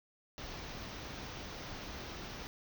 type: band-stop noise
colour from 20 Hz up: pink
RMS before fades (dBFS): -45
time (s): 0.38-2.47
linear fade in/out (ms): 0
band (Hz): 6400 to 16000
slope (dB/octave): 96
effects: none